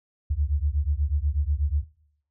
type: beating tone pair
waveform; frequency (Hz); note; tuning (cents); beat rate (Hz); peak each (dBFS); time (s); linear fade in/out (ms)
sine; 69.3 / 77.5; C#2 / D#2; 0 / -6; 8.2; -25; 0.3-1.84; 10
effects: noise-tail reverb RT60 0.7 s tail -18 dB re dry